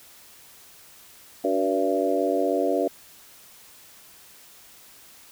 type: harmonic tone with a mistuned harmonic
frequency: 96.4 Hz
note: G2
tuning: 28 cents flat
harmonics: 3 / 4 / 5 / 6 / 7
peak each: -27 / -27 / -27 / -27 / -27 dBFS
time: 1.44-2.88 s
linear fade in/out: 5 ms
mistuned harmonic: 4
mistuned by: -47 cents
effects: white hiss -50 dBFS RMS until 5.31 s